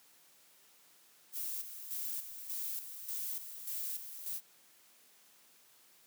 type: noise with tremolo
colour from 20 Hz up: violet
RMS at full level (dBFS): -39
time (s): 1.32-4.41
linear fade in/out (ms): 50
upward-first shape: square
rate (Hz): 1.7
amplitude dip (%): 60
effects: white hiss -64 dBFS RMS until 6.06 s + high-pass 150 Hz 12 dB/octave